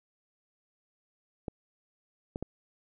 clicks, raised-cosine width 2 ms, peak -21 dBFS, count 3, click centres 1.482 / 2.359 / 2.426 s, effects none

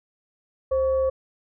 sine tone with frequency modulation, 528 Hz, C5, 16 cents sharp, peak -19 dBFS, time 0.71-1.1 s, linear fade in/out 10 ms, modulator 599 Hz, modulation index 0.31, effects none

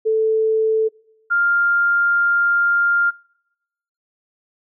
sine tone pair in turn, 440 / 1399.4 Hz, A4 / F6, 0 / +3 cents, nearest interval octave + minor sixth, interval 2003 cents, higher second, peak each -14 / -14 dBFS, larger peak neither, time 0.05-0.89 / 1.3-3.11 s, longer second, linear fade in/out 20 ms, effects noise-tail reverb RT60 0.9 s tail -25 dB re dry

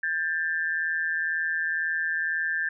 sine tone pair together, 1600 / 1762 Hz, G6 / A6, +35 / +2 cents, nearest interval major second, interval 167 cents, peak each -28 / -27 dBFS, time 0.03-2.69 s, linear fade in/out 5 ms, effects none

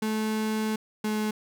35% pulse tone pair in turn, 217.2 / 214 Hz, A3 / A3, -22 / -48 cents, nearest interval unison, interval 26 cents, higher first, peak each -24 dBFS, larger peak neither, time 0.02-0.76 / 1.04-1.31 s, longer first, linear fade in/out 5 ms, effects none

